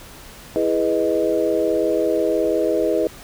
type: chord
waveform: sine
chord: E major seventh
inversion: none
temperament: equal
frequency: 329.6 / 415.3 / 493.9 / 622.3 Hz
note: E4 / G#4 / B4 / D#5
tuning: 0 / 0 / 0 / 0 cents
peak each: -22 dBFS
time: 0.56-3.07 s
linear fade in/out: 0 ms
effects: pink hiss -41 dBFS RMS until 3.23 s